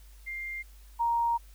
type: tone pair in turn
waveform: sine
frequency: 2100 / 935.4 Hz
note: C7 / A#5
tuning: +6 / +6 cents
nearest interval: octave + major second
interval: 1400 cents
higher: first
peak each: -34 / -24 dBFS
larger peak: second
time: 0.26-0.63 / 0.99-1.38 s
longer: second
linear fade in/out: 20 ms
effects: added 50 Hz sine -49 dBFS peak until 1.54 s + white hiss -61 dBFS RMS until 1.54 s